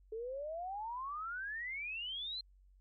sine exponential sweep, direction up, 429.7 to 4186 Hz, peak -39 dBFS, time 0.12-2.41 s, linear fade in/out 5 ms, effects added 47 Hz sine -61 dBFS peak until 2.8 s + Opus 48 kbps

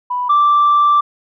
sine tone pair in turn, 987.8 / 1172.3 Hz, B5 / D6, 0 / -3 cents, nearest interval minor third, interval 297 cents, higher second, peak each -16 / -7 dBFS, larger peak second, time 0.1-0.29 / 0.29-1.01 s, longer second, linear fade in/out 10 ms, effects tanh soft clip ceiling -6 dBFS

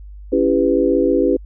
sine chord, C# half-diminished seventh, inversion none, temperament just, 277.2 / 332.6 / 399.1 / 498.9 Hz, C#4 / E4 / G4 / B4, 0 / +16 / +31 / +17 cents, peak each -18 dBFS, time 0.32-1.37 s, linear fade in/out 10 ms, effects added 50 Hz sine -33 dBFS peak until 1.45 s

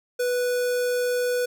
square tone with notch filter, 492.7 Hz, B4, 4 cents flat, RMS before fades -24 dBFS, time 0.19-1.46 s, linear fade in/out 10 ms, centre 2900 Hz, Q 1.6, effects none

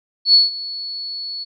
sine tone with ADSR envelope, 4406 Hz, C#8, 11 cents flat, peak -6 dBFS, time 0.25-1.45 s, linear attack 90 ms, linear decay 160 ms, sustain -19 dB, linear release 24 ms, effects none

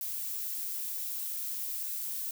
violet noise, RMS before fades -36 dBFS, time 0.01-2.31 s, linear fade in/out 2 ms, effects none

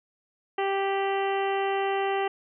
harmonic tone with a mistuned harmonic, 392 Hz, G4, in tune, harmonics 1 / 2 / 3 / 4 / 5 / 6 / 7 / 8, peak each -27 / -28 / -36 / -40 / -36 / -44 / -39 / -42 dBFS, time 0.58-2.28 s, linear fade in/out 5 ms, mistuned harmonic 8, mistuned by -31 cents, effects none

